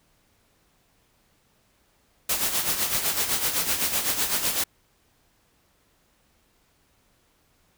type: noise with tremolo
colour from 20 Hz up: white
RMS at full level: -23 dBFS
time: 2.29-4.64 s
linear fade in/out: 5 ms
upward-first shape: sine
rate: 7.9 Hz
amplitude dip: 60%
effects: pink hiss -65 dBFS RMS until 7.77 s